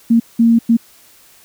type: tone bursts at uneven times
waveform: sine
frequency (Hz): 230.8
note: A#3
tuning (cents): -17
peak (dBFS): -7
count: 3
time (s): 0.1-0.2 / 0.39-0.59 / 0.69-0.77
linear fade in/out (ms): 10
effects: white hiss -47 dBFS RMS until 1.44 s